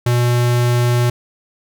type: tone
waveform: square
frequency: 121.3 Hz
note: B2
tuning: 31 cents flat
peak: -13 dBFS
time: 0.06-1.1 s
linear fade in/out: 5 ms
effects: none